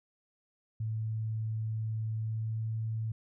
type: tone with pitch glide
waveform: sine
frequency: 110.2 to 111.16 Hz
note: A2 to A2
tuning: +3 to +18 cents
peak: -31 dBFS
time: 0.8-3.12 s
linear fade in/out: 5 ms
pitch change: +15 cents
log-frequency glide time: 2.14-2.64 s
effects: none